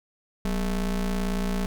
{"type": "ring-modulated tone", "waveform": "square", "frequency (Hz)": 110, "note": "A2", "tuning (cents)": 0, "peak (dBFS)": -22, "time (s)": [0.45, 1.66], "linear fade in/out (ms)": 0, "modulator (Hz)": 81, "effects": []}